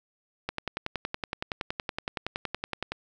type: click train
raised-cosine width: 0.3 ms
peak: -14 dBFS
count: 27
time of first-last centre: 0.49-2.92 s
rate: 10.7 Hz
effects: none